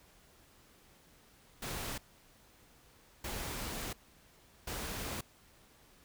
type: noise bursts at uneven times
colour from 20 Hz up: pink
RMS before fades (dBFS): -40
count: 3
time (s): 1.62-1.98 / 3.24-3.93 / 4.67-5.21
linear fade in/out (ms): 5
effects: pink hiss -63 dBFS RMS until 6.04 s